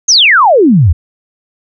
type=exponential sweep; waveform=sine; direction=down; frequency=6645 to 72.6 Hz; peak=-3 dBFS; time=0.08-0.93 s; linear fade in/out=10 ms; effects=none